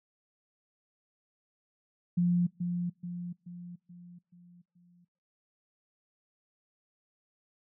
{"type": "tone with echo", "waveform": "sine", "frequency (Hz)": 175.5, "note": "F3", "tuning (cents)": 9, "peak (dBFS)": -23, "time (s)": [2.17, 2.47], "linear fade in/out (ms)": 10, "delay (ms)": 430, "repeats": 6, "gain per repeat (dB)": -6, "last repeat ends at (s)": 5.05, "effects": ["noise-tail reverb RT60 0.5 s tail -26 dB re dry"]}